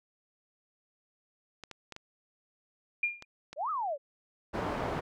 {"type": "clicks", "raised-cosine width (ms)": 0.2, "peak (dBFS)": -26, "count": 6, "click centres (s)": [1.637, 1.713, 1.923, 1.964, 3.224, 3.53]}
{"type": "tone with exponential decay", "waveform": "sine", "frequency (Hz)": 2406, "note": "D7", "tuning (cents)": 41, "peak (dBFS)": -23, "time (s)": [3.03, 3.25], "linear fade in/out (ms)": 5, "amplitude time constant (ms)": 47}
{"type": "exponential two-way sweep", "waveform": "sine", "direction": "up then down", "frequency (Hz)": [530, 1318.5, 530], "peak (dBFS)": -30, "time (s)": [3.56, 3.98], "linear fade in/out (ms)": 50, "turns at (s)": 3.7}
{"type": "low-pass noise", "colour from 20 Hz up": "white", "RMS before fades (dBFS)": -34, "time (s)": [4.53, 5.01], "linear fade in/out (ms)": 20, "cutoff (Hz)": 870, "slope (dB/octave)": 12}
{"effects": []}